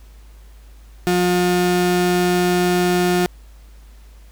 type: tone pair together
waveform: 35% pulse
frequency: 178.6 / 357.2 Hz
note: F3 / F4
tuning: +39 / +39 cents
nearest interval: octave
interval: 1200 cents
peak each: -17 dBFS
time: 1.07-3.26 s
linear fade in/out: 0 ms
effects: added 52 Hz sine -40 dBFS peak until 4.31 s + pink hiss -54 dBFS RMS until 4.31 s